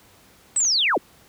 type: linear sweep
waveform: sine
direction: down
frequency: 8210 to 206 Hz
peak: -17 dBFS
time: 0.56-0.98 s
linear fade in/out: 5 ms
type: clicks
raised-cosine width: 0.2 ms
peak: -21 dBFS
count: 3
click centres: 0.561 / 0.604 / 0.65 s
effects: pink hiss -53 dBFS RMS until 1.28 s + high-pass 60 Hz 12 dB/octave